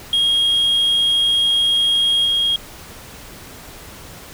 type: tone with level steps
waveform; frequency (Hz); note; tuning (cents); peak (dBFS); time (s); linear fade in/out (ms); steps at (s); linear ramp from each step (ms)
sine; 3263; G#7; -31; -11 / -13; 0.13-2.56; 2; 2.25; 5
effects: tanh soft clip ceiling -12 dBFS + pink hiss -38 dBFS RMS until 4.33 s